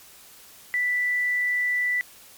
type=tone; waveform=sine; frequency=1975.5 Hz; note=B6; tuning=in tune; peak=-21 dBFS; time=0.74-2.01 s; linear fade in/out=0 ms; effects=white hiss -49 dBFS RMS until 2.37 s + MP3 96 kbps